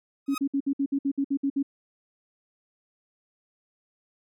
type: tone with exponential growth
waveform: sawtooth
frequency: 1260 Hz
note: D#6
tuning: 21 cents sharp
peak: -24 dBFS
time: 0.26-0.38 s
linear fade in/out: 5 ms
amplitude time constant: 24 ms
type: tone bursts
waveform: sine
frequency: 277.2 Hz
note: C#4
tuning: in tune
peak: -22 dBFS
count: 11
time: 0.28-1.629 s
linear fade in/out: 10 ms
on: 69 ms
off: 59 ms
effects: none